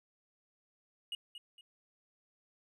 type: tone with echo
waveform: triangle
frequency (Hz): 2881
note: F#7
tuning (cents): -47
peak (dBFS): -35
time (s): 1.12-1.15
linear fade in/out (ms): 2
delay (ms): 230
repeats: 2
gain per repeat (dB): -9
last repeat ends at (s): 1.61
effects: none